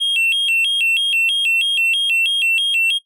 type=tone with vibrato; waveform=triangle; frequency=2960 Hz; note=F#7; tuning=in tune; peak=-13 dBFS; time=0-2.99 s; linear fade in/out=20 ms; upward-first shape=square; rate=3.1 Hz; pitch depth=160 cents each way; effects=noise-tail reverb RT60 0.1 s tail -17 dB re dry